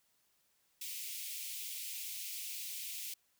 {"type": "high-pass noise", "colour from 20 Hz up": "white", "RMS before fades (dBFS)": -43, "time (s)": [0.81, 3.14], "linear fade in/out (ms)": 5, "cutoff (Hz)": 2200, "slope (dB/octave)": 48, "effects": ["white hiss -75 dBFS RMS until 3.39 s"]}